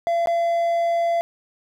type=tone with dropouts; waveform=triangle; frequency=680 Hz; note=F5; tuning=46 cents flat; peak=-16 dBFS; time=0.07-1.21 s; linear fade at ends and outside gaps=0 ms; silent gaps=0.259-0.272 s; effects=none